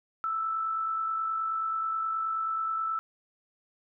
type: tone with amplitude modulation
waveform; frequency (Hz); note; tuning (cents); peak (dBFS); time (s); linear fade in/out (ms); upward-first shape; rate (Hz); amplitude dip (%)
sine; 1318.5; E6; 0; -26; 0.24-2.99; 0; sine; 49.4; 35
effects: none